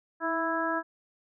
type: harmonic tone with a mistuned harmonic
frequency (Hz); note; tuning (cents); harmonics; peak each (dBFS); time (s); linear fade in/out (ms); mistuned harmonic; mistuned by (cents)
329.6; E4; 0; 1 / 2 / 3 / 4 / 5; -33 / -33 / -33 / -33 / -33; 0.2-0.83; 50; 1; -29
effects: none